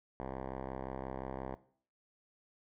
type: tone with low-pass filter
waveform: 5% pulse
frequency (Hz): 65.7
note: C2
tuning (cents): +8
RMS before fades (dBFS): -42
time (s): 0.2-1.55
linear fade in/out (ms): 0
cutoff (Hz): 1100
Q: 1.6
effects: noise-tail reverb RT60 0.5 s tail -17 dB re dry